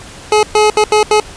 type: tone bursts at uneven times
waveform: 25% pulse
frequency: 425 Hz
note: G#4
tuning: 40 cents sharp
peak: -3 dBFS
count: 5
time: 0.32-0.43 / 0.55-0.7 / 0.77-0.84 / 0.92-1.03 / 1.11-1.2 s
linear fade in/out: 2 ms
effects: pink hiss -33 dBFS RMS until 1.36 s + resampled to 22050 Hz